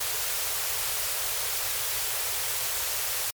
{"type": "band-stop noise", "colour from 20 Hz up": "white", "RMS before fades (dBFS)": -29, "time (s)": [0, 3.31], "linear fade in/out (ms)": 10, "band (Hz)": [130, 390], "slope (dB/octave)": 96, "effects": ["MP3 96 kbps"]}